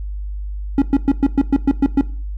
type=tone bursts; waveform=triangle; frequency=277.2 Hz; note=C#4; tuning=in tune; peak=-7 dBFS; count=9; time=0.78-2.011 s; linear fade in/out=2 ms; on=39 ms; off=110 ms; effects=noise-tail reverb RT60 0.4 s tail -17 dB re dry + added 50 Hz sine -23 dBFS peak until 2.37 s